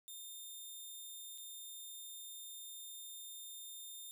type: tone with dropouts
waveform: 10% pulse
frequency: 3627 Hz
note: A#7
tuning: 48 cents flat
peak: -40 dBFS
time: 0.08-4.11 s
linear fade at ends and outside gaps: 0 ms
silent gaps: 1.377-1.382 s
effects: none